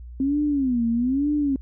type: tone with vibrato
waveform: sine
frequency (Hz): 261.6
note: C4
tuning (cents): 0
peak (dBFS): -19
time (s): 0.2-1.56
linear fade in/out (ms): 2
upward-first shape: sine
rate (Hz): 1.1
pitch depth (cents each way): 220
effects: added 60 Hz sine -36 dBFS peak until 1.61 s